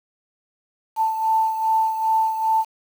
sine beating tone pair, 885 / 887.5 Hz, A5 / A5, +10 / +15 cents, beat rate 2.5 Hz, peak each -18 / -25 dBFS, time 0.96-2.65 s, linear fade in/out 50 ms, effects 7-bit

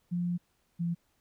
sine tone pair in turn, 175.3 / 170.6 Hz, F3 / F3, +7 / -40 cents, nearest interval unison, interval 47 cents, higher first, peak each -28 dBFS, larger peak neither, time 0.11-0.38 / 0.79-0.95 s, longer first, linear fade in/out 20 ms, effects pink hiss -73 dBFS RMS until 1.2 s

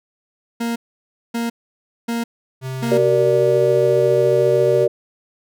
40% pulse tone bursts, 233.1 Hz, A#3, in tune, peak -19 dBFS, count 4, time 0.6-2.98 s, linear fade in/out 10 ms, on 160 ms, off 580 ms
square tone, 130.81 Hz, C3, in tune, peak -25 dBFS, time 2.61-4.88 s, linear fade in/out 50 ms
sine chord, Gb augmented, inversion none, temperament equal with one note detuned, 378.2 / 466.2 / 587.3 Hz, Gb4 / Bb4 / D5, +38 / 0 / 0 cents, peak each -17 dBFS, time 2.91-4.88 s, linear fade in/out 10 ms
effects none

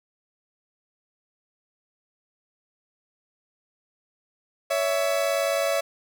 40% pulse tone pair together, 561.3 / 660 Hz, C#5 / E5, +22 / +2 cents, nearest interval minor third, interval 280 cents, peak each -24 dBFS, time 4.7-5.81 s, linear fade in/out 10 ms, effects none

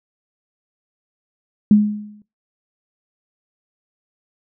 sine tone with exponential decay, 209.2 Hz, G#3, 13 cents sharp, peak -5 dBFS, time 1.71-2.22 s, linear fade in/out 2 ms, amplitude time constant 110 ms, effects noise-tail reverb RT60 0.2 s tail -19 dB re dry

